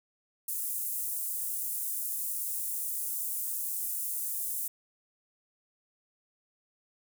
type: high-pass noise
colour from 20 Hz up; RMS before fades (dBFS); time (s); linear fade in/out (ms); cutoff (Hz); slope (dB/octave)
pink; -34; 0.48-4.68; 5; 9400; 24
effects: none